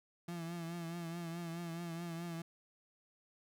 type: tone with vibrato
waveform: 35% pulse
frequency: 169 Hz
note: E3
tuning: 43 cents sharp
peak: -39 dBFS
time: 0.28-2.42 s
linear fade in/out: 5 ms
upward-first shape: triangle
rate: 4.7 Hz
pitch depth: 58 cents each way
effects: none